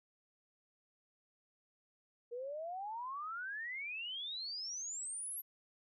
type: exponential sweep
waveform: sine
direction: up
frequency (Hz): 466.2 to 11840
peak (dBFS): -40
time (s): 2.31-5.42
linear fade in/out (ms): 20
effects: none